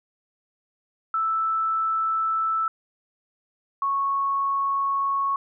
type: tone pair in turn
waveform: sine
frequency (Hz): 1318.5 / 1104.2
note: E6 / C#6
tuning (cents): 0 / -7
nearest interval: minor third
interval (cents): 307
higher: first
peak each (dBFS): -21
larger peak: neither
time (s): 1.14-2.68 / 3.82-5.36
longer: neither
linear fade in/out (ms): 2
effects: none